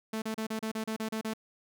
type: tone bursts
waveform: sawtooth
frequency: 220 Hz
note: A3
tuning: in tune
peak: -28 dBFS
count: 10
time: 0.13-1.336 s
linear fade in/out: 5 ms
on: 90 ms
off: 34 ms
effects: none